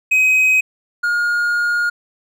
triangle tone pair in turn, 2526 / 1426.3 Hz, D#7 / F6, +26 / +36 cents, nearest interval minor seventh, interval 990 cents, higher first, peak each -9 / -13 dBFS, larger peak first, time 0.11-0.61 / 1.03-1.9 s, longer second, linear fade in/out 10 ms, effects none

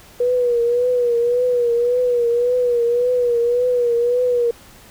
sine tone with vibrato, 484.3 Hz, B4, 34 cents flat, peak -14 dBFS, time 0.2-4.51 s, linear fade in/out 5 ms, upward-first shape triangle, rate 1.8 Hz, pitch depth 63 cents each way, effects pink hiss -45 dBFS RMS until 4.9 s

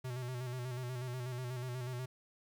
square tone with vibrato, 125.4 Hz, B2, 27 cents sharp, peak -39 dBFS, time 0.04-2.06 s, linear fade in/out 10 ms, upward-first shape square, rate 8.2 Hz, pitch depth 45 cents each way, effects 12-bit

